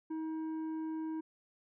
sine tone with tanh clipping, 317.6 Hz, D#4, 36 cents sharp, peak -37 dBFS, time 0.1-1.21 s, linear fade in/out 10 ms, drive 7 dB, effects none

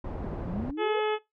pink low-pass noise, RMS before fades -35 dBFS, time 0.04-0.71 s, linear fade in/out 5 ms, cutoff 690 Hz, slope 12 dB/octave
sine exponential sweep, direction up, 164.81 to 517 Hz, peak -32 dBFS, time 0.47-1 s, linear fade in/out 5 ms
harmonic tone, 427.4 Hz, G#4, 50 cents sharp, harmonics 1 / 2 / 3 / 4 / 5 / 6 / 7 / 8, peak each -26 / -32 / -36 / -38 / -40 / -42 / -43 / -44 dBFS, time 0.77-1.19 s, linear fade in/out 50 ms
effects noise-tail reverb RT60 0.2 s tail -21 dB re dry

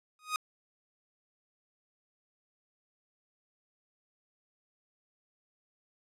sawtooth tone with exponential growth, 1246 Hz, D#6, 2 cents sharp, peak -22 dBFS, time 0.19-0.36 s, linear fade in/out 1 ms, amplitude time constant 35 ms, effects low-pass 12000 Hz 12 dB/octave

